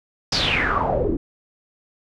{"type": "noise with low-pass filter sweep", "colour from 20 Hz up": "pink", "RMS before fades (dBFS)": -21, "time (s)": [0.32, 1.17], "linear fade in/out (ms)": 5, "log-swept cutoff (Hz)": [5300, 290], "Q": 7.4, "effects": []}